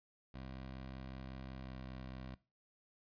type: tone with pitch glide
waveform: 15% pulse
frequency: 65.41 to 64.51 Hz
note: C2 to C2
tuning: 0 to -24 cents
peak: -40 dBFS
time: 0.34-2.35 s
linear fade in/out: 5 ms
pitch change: -24 cents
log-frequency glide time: 1.58-1.71 s
effects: noise-tail reverb RT60 0.3 s tail -19 dB re dry + resampled to 11025 Hz